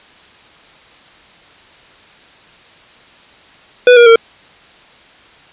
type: tone with pitch steps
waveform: square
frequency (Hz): 493.9 / 475.4 / 457.6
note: B4 / A#4 / A#4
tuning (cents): 0 / +34 / -32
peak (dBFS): -3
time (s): 3.87-4.158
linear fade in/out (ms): 2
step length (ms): 96
effects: white hiss -43 dBFS RMS until 5.52 s + resampled to 8000 Hz